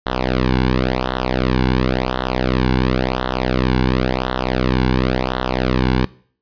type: tone with flanger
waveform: sawtooth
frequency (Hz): 63.6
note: C2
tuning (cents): -48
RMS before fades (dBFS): -18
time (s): 0.06-6.05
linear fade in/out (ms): 0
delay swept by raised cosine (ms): 0.41 to 1.61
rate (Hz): 0.94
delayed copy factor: -0.9
effects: noise-tail reverb RT60 0.5 s tail -21 dB re dry + resampled to 11025 Hz